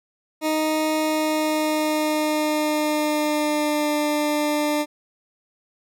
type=tone with pitch glide; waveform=20% pulse; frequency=311.1 to 298.3 Hz; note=D#4 to D4; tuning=0 to +27 cents; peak=-15 dBFS; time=0.41-4.86 s; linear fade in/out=50 ms; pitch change=-73 cents; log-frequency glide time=0.97-3.94 s; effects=none